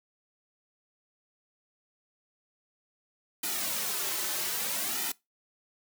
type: noise with flanger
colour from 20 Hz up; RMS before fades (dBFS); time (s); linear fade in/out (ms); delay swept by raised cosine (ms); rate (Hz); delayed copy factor
white; -32; 3.43-5.12; 5; 1.8 to 4.3; 0.62; -0.9
effects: noise-tail reverb RT60 0.2 s tail -22 dB re dry + high-pass 200 Hz 12 dB/octave